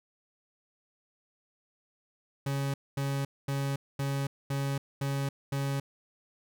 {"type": "tone bursts", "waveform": "40% pulse", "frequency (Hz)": 138.59, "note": "C#3", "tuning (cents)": 0, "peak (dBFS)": -28, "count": 7, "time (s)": [2.46, 5.8], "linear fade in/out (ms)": 5, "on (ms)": 280, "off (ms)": 230, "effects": []}